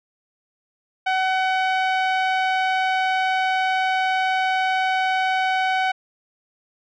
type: tone with low-pass filter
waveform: sawtooth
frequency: 753 Hz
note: F#5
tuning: 30 cents sharp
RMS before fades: -21 dBFS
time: 1.06-5.92 s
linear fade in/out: 10 ms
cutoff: 2700 Hz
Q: 1.1
effects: none